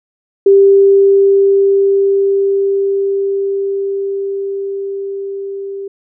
sine tone with level ramp, 394.3 Hz, G4, 10 cents sharp, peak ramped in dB -3 to -21 dBFS, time 0.46-5.88 s, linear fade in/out 5 ms, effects none

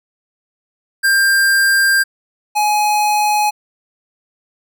square tone pair in turn, 1591 / 840.4 Hz, G6 / G#5, +25 / +20 cents, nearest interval major seventh, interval 1105 cents, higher first, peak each -11 / -13 dBFS, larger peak first, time 1.03-2.04 / 2.55-3.51 s, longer first, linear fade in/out 20 ms, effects none

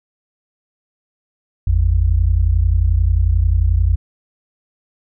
sine tone pair together, 53.23 / 84.5 Hz, G#1 / E2, +43 / +43 cents, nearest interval minor sixth, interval 800 cents, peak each -14 dBFS, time 1.67-3.96 s, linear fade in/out 5 ms, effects none

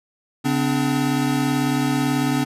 square tone cluster, 140.9 / 255.9 / 294.1 Hz, C#3 / C4 / D4, +29 / -38 / +3 cents, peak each -25 / -22 / -24 dBFS, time 0.44-2.45 s, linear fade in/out 20 ms, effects resampled to 32000 Hz

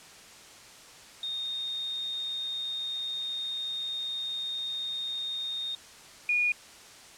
sine tone pair in turn, 3686 / 2445 Hz, A#7 / D#7, -20 / -31 cents, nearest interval perfect fifth, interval 711 cents, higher first, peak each -31 / -23 dBFS, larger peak second, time 1.23-5.75 / 6.29-6.52 s, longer first, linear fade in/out 2 ms, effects white hiss -50 dBFS RMS until 7.17 s + low-pass 8000 Hz 12 dB/octave

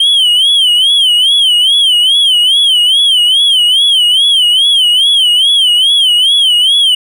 triangle tone with vibrato, 3122 Hz, G7, 8 cents flat, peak -4 dBFS, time 0-6.95 s, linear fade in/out 5 ms, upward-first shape sine, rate 2.4 Hz, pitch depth 140 cents each way, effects none

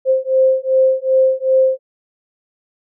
sine beating tone pair, 523.3 / 525.9 Hz, C5 / C5, 0 / +9 cents, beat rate 2.6 Hz, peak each -14 dBFS, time 0.05-1.79 s, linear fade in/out 50 ms, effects none

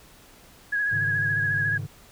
sine tone with vibrato, 1661.2 Hz, G#6, in tune, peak -22 dBFS, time 0.72-1.78 s, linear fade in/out 10 ms, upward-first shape sine, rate 14 Hz, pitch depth 35 cents each way
triangle chord, Ab suspended fourth, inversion none, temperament equal, 103.83 / 138.59 / 155.56 Hz, Ab2 / Db3 / Eb3, 0 / 0 / 0 cents, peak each -30 / -32 / -34 dBFS, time 0.91-1.87 s, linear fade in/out 20 ms
effects pink hiss -52 dBFS RMS until 2.11 s

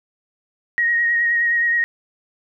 sine tone with vibrato, 1880 Hz, A#6, 14 cents sharp, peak -15 dBFS, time 0.78-1.84 s, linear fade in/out 0 ms, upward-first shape triangle, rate 9.5 Hz, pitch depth 27 cents each way, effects none

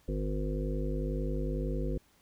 harmonic tone, 51 Hz, G#1, 31 cents flat, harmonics 1 / 3 / 5 / 7 / 9 / 10, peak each -32 / -37 / -39 / -40 / -42 / -42 dBFS, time 0.08-1.98 s, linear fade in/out 5 ms, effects pink hiss -66 dBFS RMS until 2.21 s

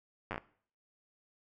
slowing click train, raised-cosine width 0.5 ms, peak -22 dBFS, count 6, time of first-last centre 0.31-0.38 s, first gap 9 ms, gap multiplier 1.22, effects noise-tail reverb RT60 0.5 s tail -19 dB re dry

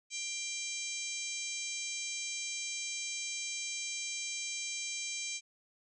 harmonic tone, 790 Hz, G5, 13 cents sharp, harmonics 3 / 4 / 5 / 6 / 7 / 8 / 9 / 10, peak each -41 / -47 / -47 / -50 / -47 / -41 / -47 / -46 dBFS, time 0.1-5.41 s, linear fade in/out 50 ms, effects none

